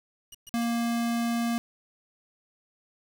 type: tone bursts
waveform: 15% pulse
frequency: 2900 Hz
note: F#7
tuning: 35 cents flat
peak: -36 dBFS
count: 3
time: 0.32-0.641 s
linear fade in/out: 5 ms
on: 27 ms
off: 120 ms
type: tone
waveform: square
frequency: 234 Hz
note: A#3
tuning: 7 cents sharp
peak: -26 dBFS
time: 0.54-1.58 s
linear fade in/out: 0 ms
effects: 9-bit